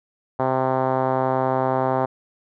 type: tone with low-pass filter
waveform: 5% pulse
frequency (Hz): 130.81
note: C3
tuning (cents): 0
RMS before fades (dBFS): -21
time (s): 0.39-2.06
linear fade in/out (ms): 10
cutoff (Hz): 820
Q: 1.7
effects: none